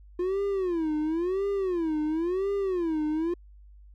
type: tone with vibrato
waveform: triangle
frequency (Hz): 349.2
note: F4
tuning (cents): 0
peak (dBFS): -23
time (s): 0.19-3.34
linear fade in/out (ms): 5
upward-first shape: sine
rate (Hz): 0.96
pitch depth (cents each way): 240
effects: added 50 Hz sine -48 dBFS peak until 3.94 s